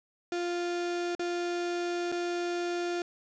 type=tone with dropouts; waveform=35% pulse; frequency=349.2 Hz; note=F4; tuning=in tune; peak=-28 dBFS; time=0.32-3.02 s; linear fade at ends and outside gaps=2 ms; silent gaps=1.151-1.194 / 2.118-2.123 s; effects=resampled to 16000 Hz + 10-bit